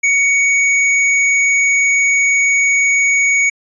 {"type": "tone", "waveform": "square", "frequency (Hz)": 2237, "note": "C#7", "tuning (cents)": 15, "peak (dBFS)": -11, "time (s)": [0.03, 3.5], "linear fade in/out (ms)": 10, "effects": ["resampled to 22050 Hz"]}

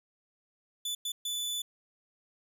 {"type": "tone bursts at uneven times", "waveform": "sawtooth", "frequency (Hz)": 3484, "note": "A7", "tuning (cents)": -18, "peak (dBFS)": -29, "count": 3, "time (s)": [[0.85, 0.95], [1.05, 1.12], [1.25, 1.62]], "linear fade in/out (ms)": 5, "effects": []}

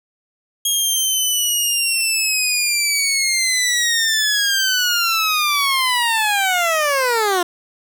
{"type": "linear sweep", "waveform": "15% pulse", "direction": "down", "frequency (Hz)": [3279, 343.7], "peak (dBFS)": -9, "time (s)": [0.65, 7.43], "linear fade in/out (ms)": 5, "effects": []}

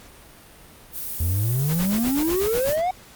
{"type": "noise", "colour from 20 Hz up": "violet", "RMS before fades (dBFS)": -30, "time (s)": [0.92, 2.78], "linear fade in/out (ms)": 50}
{"type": "exponential sweep", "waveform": "triangle", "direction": "up", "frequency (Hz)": [79.5, 759], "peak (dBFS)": -18, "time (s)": [1.2, 2.91], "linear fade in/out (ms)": 5}
{"type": "noise with tremolo", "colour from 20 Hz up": "pink", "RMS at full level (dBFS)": -30, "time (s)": [1.67, 2.82], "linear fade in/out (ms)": 50, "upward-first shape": "sine", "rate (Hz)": 8.1, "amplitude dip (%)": 95}
{"effects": ["pink hiss -47 dBFS RMS until 3.15 s", "Opus 48 kbps"]}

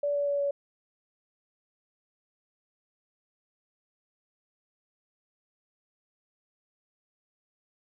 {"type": "tone with pitch steps", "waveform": "sine", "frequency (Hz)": [577, 573.3, 569.7, 566.1], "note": ["D5", "D5", "C#5", "C#5"], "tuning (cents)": [-31, -42, 47, 36], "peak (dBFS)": -25, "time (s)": [0.03, 0.51], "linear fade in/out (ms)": 5, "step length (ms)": 120, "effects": []}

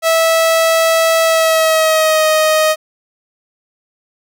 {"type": "tone with pitch glide", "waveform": "sawtooth", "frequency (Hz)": [653, 624.6], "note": ["E5", "D#5"], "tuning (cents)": [-17, 7], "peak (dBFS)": -6, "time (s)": [0.02, 2.76], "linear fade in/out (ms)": 50, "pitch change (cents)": -76, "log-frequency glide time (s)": [1.23, 2.26], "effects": []}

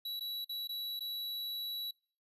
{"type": "tone with dropouts", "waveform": "square", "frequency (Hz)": 3922, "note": "B7", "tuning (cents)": -13, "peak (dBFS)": -38, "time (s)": [0.05, 1.91], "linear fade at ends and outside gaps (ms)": 5, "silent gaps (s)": [[0.196, 0.207], [0.446, 0.493], [0.674, 0.691], [0.994, 1.006]], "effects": ["noise-tail reverb RT60 0.4 s tail -24 dB re dry", "resampled to 32000 Hz"]}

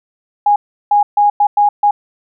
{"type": "tone bursts at uneven times", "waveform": "sine", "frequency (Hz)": 824, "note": "G#5", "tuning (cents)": -14, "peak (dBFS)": -7, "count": 6, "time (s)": [[0.46, 0.56], [0.91, 1.03], [1.17, 1.3], [1.4, 1.47], [1.57, 1.69], [1.83, 1.91]], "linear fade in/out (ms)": 5, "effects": []}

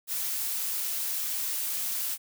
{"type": "noise", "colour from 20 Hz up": "blue", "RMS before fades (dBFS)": -31, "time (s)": [0.07, 2.18], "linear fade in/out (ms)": 50, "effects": []}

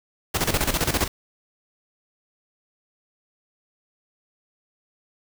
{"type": "noise with tremolo", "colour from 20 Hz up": "pink", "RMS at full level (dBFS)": -21, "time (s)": [0.34, 1.08], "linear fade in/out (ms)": 10, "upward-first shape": "square", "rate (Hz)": 15, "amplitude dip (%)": 70, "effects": []}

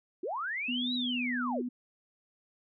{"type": "linear two-way sweep", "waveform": "sine", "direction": "up then down", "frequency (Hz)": [307.7, 3967, 307.7], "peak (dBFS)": -32, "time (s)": [0.23, 1.62], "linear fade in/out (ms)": 5, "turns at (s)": 0.94}
{"type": "tone", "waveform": "sine", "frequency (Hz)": 246.9, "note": "B3", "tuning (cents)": 0, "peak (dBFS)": -32, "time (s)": [0.68, 1.69], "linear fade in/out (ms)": 10}
{"effects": []}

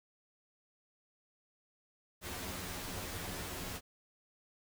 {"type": "noise with comb filter", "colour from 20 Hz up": "pink", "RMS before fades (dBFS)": -42, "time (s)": [2.21, 3.81], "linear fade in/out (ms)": 50, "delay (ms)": 11, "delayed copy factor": 0.6, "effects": []}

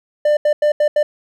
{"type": "tone bursts at uneven times", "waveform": "triangle", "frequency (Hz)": 596, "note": "D5", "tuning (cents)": 25, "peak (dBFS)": -9, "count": 5, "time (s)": [[0.25, 0.37], [0.45, 0.53], [0.62, 0.72], [0.8, 0.88], [0.96, 1.03]], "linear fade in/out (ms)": 5, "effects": []}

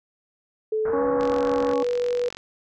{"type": "tone with pitch glide", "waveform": "sine", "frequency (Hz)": [434.6, 487.8], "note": ["A4", "B4"], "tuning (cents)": [-21, -21], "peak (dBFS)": -21, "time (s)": [0.72, 2.29], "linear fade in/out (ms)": 5, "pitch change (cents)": 200, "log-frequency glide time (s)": [0.85, 1.03]}
{"type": "low-pass noise", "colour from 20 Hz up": "white", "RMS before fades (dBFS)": -35, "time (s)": [0.85, 1.74], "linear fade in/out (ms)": 5, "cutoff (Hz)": 1600, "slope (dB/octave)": 48}
{"type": "harmonic tone", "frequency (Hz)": 278.4, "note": "C#4", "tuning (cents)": 8, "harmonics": [1, 2, 3, 4], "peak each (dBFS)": [-27, -30, -32, -33], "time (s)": [0.93, 1.83], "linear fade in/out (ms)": 2}
{"type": "click train", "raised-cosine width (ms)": 0.2, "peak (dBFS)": -19, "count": 54, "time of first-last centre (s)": [1.21, 2.37], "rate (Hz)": 45.7}
{"effects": []}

